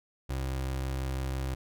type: tone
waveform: 30% pulse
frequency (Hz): 66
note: C2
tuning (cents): +16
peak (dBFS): -28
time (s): 0.29-1.55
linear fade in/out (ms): 10
effects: none